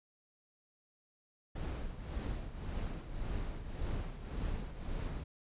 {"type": "noise with tremolo", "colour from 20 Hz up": "brown", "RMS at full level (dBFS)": -36, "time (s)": [1.55, 5.24], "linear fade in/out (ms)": 10, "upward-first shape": "triangle", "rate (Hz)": 1.8, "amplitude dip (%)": 70, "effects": ["resampled to 8000 Hz"]}